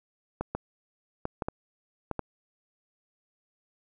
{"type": "clicks", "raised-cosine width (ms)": 1, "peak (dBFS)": -16, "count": 7, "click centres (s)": [0.41, 0.55, 1.254, 1.422, 1.485, 2.113, 2.193], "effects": []}